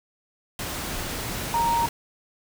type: tone in noise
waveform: sine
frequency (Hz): 932.3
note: A#5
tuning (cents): 0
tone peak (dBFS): -20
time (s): 1.54-1.86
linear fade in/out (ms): 2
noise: pink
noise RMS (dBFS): -31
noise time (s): 0.59-1.89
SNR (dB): +8
effects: none